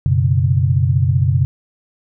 sine chord, F# suspended fourth, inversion none, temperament just, 92.5 / 123.33 / 138.75 Hz, F#2 / B2 / C#3, 0 / -2 / +2 cents, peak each -16 dBFS, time 0.06-1.45 s, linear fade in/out 0 ms, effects none

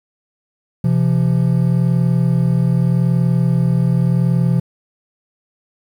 triangle tone pair together, 130 / 170.83 Hz, C3 / F3, -11 / -38 cents, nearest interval perfect fourth, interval 473 cents, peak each -13 dBFS, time 0.84-4.6 s, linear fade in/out 5 ms, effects 8-bit

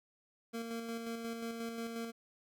25% pulse tone with tremolo, 230 Hz, A#3, 23 cents flat, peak -34 dBFS, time 0.53-2.12 s, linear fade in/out 20 ms, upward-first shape square, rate 5.6 Hz, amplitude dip 35%, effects none

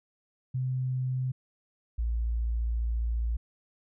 sine tone pair in turn, 128.7 / 57.33 Hz, C3 / A#1, -28 / -28 cents, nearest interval octave + major second, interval 1400 cents, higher first, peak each -27 / -26 dBFS, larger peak second, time 0.54-1.32 / 1.98-3.37 s, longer second, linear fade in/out 10 ms, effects none

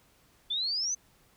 sine exponential sweep, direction up, 3446 to 6272 Hz, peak -28 dBFS, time 0.5-0.95 s, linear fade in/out 10 ms, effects pink hiss -64 dBFS RMS until 1.36 s

